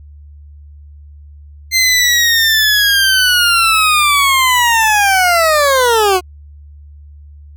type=linear sweep; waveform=20% pulse; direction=down; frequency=2088 to 354.1 Hz; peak=-4 dBFS; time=1.71-6.21 s; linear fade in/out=50 ms; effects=added 73 Hz sine -34 dBFS peak until 7.56 s